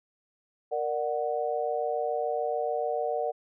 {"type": "chord", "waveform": "sine", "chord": "Bb augmented", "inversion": "none", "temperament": "equal with one note detuned", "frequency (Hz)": [466.2, 593.1, 740], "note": ["Bb4", "D5", "F#5"], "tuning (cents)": [0, 17, 0], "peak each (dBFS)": -31, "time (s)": [0.71, 3.32], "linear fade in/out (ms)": 20, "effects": []}